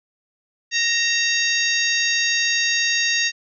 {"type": "harmonic tone with a mistuned harmonic", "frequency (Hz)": 932.3, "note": "A#5", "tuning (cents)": 0, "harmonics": [2, 3, 4, 5, 6, 7], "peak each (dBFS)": [-22, -24, -25, -26, -27, -27], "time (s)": [0.71, 3.32], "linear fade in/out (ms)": 50, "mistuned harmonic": 3, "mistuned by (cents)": -44, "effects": []}